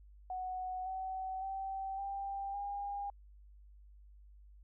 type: tone with pitch steps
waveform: sine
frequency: 741 / 757 / 773.4 / 790.1 / 807.1 Hz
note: F#5 / F#5 / G5 / G5 / G#5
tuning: +2 / +39 / -24 / +13 / -50 cents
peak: -37 dBFS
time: 0.3-3.1 s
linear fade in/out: 2 ms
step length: 560 ms
effects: added 50 Hz sine -55 dBFS peak until 4.63 s